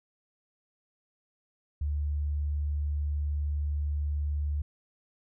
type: tone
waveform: sine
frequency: 73.42 Hz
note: D2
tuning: in tune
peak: -27 dBFS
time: 1.81-4.62 s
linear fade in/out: 5 ms
effects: none